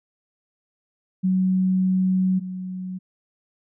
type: tone pair in turn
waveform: sine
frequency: 186.5 / 184.89 Hz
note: F#3 / F#3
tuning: +14 / -1 cents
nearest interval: unison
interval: 15 cents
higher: first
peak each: -17 / -28 dBFS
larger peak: first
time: 1.23-2.4 / 2.4-2.99 s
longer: first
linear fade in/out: 20 ms
effects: none